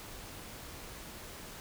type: silence
effects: pink hiss -47 dBFS RMS until 1.6 s